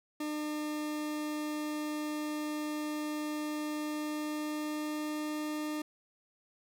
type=tone with pitch glide; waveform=40% pulse; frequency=301.8 to 303.5 Hz; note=D4 to D#4; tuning=+47 to -43 cents; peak=-33 dBFS; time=0.2-5.82 s; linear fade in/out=5 ms; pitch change=+10 cents; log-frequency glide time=3.72-5.4 s; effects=none